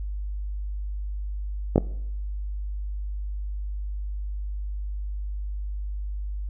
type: clicks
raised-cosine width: 2 ms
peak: -4 dBFS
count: 2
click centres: 1.759 / 1.78 s
effects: noise-tail reverb RT60 0.8 s tail -20 dB re dry + added 50 Hz sine -28 dBFS peak until 6.49 s